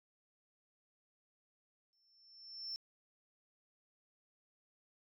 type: tone with exponential growth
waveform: sine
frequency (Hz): 5370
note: E8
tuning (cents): +31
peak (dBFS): -37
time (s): 1.93-2.76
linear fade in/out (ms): 0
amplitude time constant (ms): 180
effects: tanh soft clip ceiling -36 dBFS